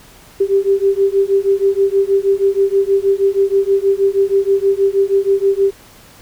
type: beating tone pair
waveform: sine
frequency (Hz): 390 / 396.3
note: G4 / G4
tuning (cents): -9 / +19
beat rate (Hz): 6.3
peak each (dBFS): -14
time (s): 0.4-5.71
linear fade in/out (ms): 10
effects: pink hiss -43 dBFS RMS until 6.21 s